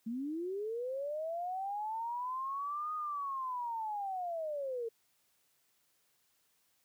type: linear two-way sweep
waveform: sine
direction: up then down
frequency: 217.5 to 1244.5 to 446.4 Hz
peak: -35 dBFS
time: 0.06-4.89 s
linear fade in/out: 10 ms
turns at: 2.94 s
effects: white hiss -74 dBFS RMS until 6.84 s + high-pass 60 Hz 12 dB/octave